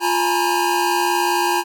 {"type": "tone cluster", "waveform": "square", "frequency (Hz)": [350.6, 833, 912, 971, 1610], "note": ["F4", "G#5", "A#5", "B5", "G6"], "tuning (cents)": [7, 5, -38, -30, 46], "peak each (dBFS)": [-23, -22, -25, -23, -28], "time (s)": [0, 1.64], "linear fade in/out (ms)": 50, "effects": []}